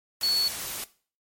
sine tone in noise, 4413 Hz, C#8, 9 cents flat, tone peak -22 dBFS, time 0.23-0.48 s, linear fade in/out 2 ms, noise white, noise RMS -34 dBFS, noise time 0.21-0.84 s, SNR +9 dB, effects noise-tail reverb RT60 0.4 s tail -18 dB re dry + MP3 64 kbps

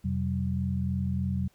sine tone cluster, 86.2 / 129.5 / 189.4 Hz, F2 / C3 / F#3, -22 / -17 / +41 cents, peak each -30 / -32 / -30 dBFS, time 0.04-1.48 s, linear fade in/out 10 ms, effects pink hiss -66 dBFS RMS until 1.54 s

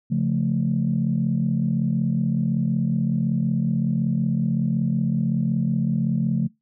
sine chord, Db augmented, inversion none, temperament equal, 138.59 / 174.61 / 220 Hz, Db3 / F3 / A3, 0 / 0 / 0 cents, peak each -23 dBFS, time 0.1-6.48 s, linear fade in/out 20 ms, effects noise-tail reverb RT60 0.2 s tail -25 dB re dry + tanh soft clip ceiling -11 dBFS

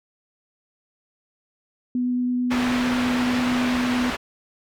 sine tone with vibrato, 247.9 Hz, B3, 7 cents sharp, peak -20 dBFS, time 1.95-4.1 s, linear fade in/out 2 ms, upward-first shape triangle, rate 9.1 Hz, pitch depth 8 cents each way
white low-pass noise, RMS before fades -28 dBFS, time 2.5-4.17 s, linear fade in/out 20 ms, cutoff 2200 Hz, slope 12 dB/octave
effects none

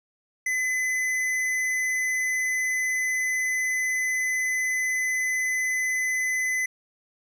sine tone with hard clipping, 2021 Hz, B6, 39 cents sharp, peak -25 dBFS, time 0.46-6.66 s, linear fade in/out 5 ms, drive 11 dB, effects none

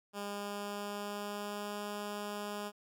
10% pulse tone with pitch glide, 203 to 206.4 Hz, G#3 to G#3, -39 to -10 cents, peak -30 dBFS, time 0.13-2.72 s, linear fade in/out 50 ms, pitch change +29 cents, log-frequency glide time 0.23-1.8 s, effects none

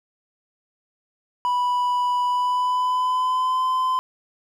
triangle tone with pitch glide, 985 to 1025.6 Hz, B5 to C6, -5 to -35 cents, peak -17 dBFS, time 1.45-3.99 s, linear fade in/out 0 ms, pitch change +70 cents, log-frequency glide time 2.25-3.64 s, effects none

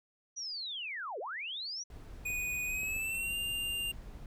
sine linear two-way sweep, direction down then up, 5920 to 370 to 5920 Hz, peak -37 dBFS, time 0.36-1.84 s, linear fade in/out 20 ms, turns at 1.19 s
brown noise, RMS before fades -47 dBFS, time 1.9-4.26 s, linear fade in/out 2 ms
square tone with pitch glide, 2477 to 2796 Hz, D#7 to F7, -8 to +1 cents, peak -34 dBFS, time 2.25-3.92 s, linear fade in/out 10 ms, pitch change +209 cents, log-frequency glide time 2.66-3.36 s
clicks, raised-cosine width 2 ms, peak -37 dBFS, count 3, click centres 2.303 / 2.832 / 2.964 s
effects none

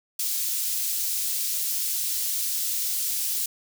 white high-pass noise, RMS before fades -27 dBFS, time 0.19-3.46 s, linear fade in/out 5 ms, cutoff 4500 Hz, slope 12 dB/octave, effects none

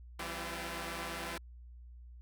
5% pulse tone cluster, 166.3 / 193.8 / 256.8 / 341.2 Hz, E3 / G3 / C4 / F4, +16 / -20 / -32 / -40 cents, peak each -32 / -34 / -34 / -33 dBFS, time 0.19-1.38 s, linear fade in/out 5 ms, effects added 60 Hz sine -49 dBFS peak until 2.21 s

